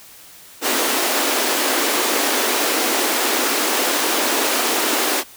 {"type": "high-pass noise", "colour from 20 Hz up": "pink", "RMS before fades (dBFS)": -19, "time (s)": [0.61, 5.24], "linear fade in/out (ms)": 50, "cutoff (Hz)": 260, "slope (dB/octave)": 48, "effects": ["white hiss -43 dBFS RMS until 5.36 s"]}